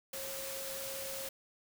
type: tone in noise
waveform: sine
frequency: 540 Hz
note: C#5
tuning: 45 cents flat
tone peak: -44 dBFS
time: 0.13-1.29 s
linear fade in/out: 5 ms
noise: white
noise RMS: -42 dBFS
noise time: 0.13-1.29 s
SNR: -5 dB
effects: none